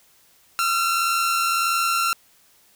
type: tone pair together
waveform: sawtooth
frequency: 1283 / 1364.6 Hz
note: E6 / F6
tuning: -47 / -41 cents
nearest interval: minor second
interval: 106 cents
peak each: -26 / -16 dBFS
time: 0.59-2.13 s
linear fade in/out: 0 ms
effects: white hiss -57 dBFS RMS until 2.75 s

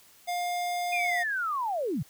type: tone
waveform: square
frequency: 707 Hz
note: F5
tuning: 21 cents sharp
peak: -29 dBFS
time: 0.27-1.24 s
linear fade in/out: 20 ms
type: linear sweep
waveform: sine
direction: down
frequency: 2489 to 106.7 Hz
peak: -27 dBFS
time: 0.92-2.03 s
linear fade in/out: 10 ms
effects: white hiss -57 dBFS RMS until 2.09 s

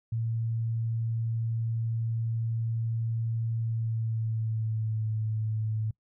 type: tone with pitch glide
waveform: sine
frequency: 114 to 109.29 Hz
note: A#2 to A2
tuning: -38 to -11 cents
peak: -27 dBFS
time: 0.12-5.91 s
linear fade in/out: 5 ms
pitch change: -73 cents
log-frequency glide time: 3.59-5.09 s
effects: noise-tail reverb RT60 0.1 s tail -24 dB re dry

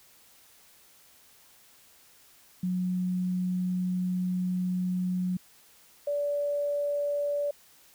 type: tone pair in turn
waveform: sine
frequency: 182.1 / 578.1 Hz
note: F#3 / D5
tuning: -27 / -27 cents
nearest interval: octave + minor sixth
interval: 2000 cents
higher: second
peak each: -26 dBFS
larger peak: neither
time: 2.63-5.37 / 6.07-7.51 s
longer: first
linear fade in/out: 5 ms
effects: white hiss -58 dBFS RMS until 7.94 s

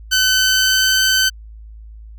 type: tone with pitch glide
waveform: 15% pulse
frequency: 1519 to 1529.6 Hz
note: F#6 to G6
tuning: +45 to -43 cents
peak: -6 dBFS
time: 0.11-1.3 s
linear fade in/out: 20 ms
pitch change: +12 cents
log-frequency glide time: 0.25-0.99 s
effects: added 54 Hz sine -34 dBFS peak until 2.18 s

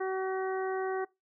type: harmonic tone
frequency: 378.8 Hz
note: F#4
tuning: 41 cents sharp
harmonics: 1 / 2 / 3 / 4 / 5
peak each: -31 / -37 / -41 / -43 / -45 dBFS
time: 0-1.05 s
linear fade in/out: 10 ms
effects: noise-tail reverb RT60 0.2 s tail -21 dB re dry

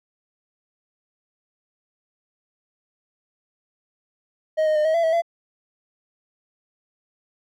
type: tone with pitch steps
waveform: triangle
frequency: 627 / 619 / 607 / 635 / 673 / 647 / 677 Hz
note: D#5 / D#5 / D#5 / D#5 / E5 / E5 / E5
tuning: +13 / -9 / -43 / +35 / +36 / -32 / +46 cents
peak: -15 dBFS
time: 4.57-5.221 s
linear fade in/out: 20 ms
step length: 93 ms
effects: none

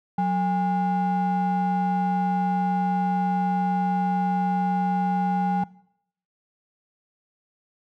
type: ring-modulated tone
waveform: triangle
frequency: 314.5 Hz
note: D#4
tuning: 19 cents sharp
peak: -15 dBFS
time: 0.18-5.64 s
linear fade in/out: 5 ms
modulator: 498 Hz
effects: noise-tail reverb RT60 0.7 s tail -21 dB re dry

